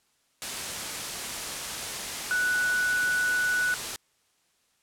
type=tone in noise; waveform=sine; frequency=1480 Hz; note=F#6; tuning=in tune; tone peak=-23 dBFS; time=2.31-3.74 s; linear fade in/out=0 ms; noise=white; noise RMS=-33 dBFS; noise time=0.42-3.96 s; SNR=+7 dB; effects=white hiss -69 dBFS RMS until 4.82 s + low-pass 10000 Hz 12 dB/octave